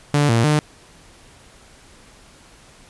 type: tone with pitch steps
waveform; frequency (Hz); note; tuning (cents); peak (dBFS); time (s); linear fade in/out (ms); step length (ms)
sawtooth; 145.8 / 115.4 / 150.7; D3 / A#2 / D3; -12 / -17 / +45; -10; 0.14-0.59; 0; 150
effects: pink hiss -48 dBFS RMS until 2.89 s + resampled to 24000 Hz